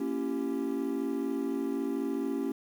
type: chord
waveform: triangle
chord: A# diminished seventh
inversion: none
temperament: equal with one note detuned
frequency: 233.1 / 277.2 / 338.1 / 392 Hz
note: A#3 / C#4 / E4 / G4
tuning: 0 / 0 / +44 / 0 cents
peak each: -35 / -30 / -35 / -34 dBFS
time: 0-2.52 s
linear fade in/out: 5 ms
effects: 9-bit